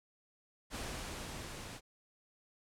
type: noise with level ramp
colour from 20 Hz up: pink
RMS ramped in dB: -41 to -47 dBFS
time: 0.7-1.81 s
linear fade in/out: 50 ms
effects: low-pass 10000 Hz 12 dB/octave